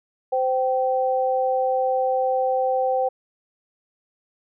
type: tone pair together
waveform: sine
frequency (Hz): 517.3 / 775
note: C5 / G5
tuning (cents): -20 / -20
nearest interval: perfect fifth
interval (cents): 700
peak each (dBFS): -21 / -22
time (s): 0.32-3.09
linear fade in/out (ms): 10
effects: none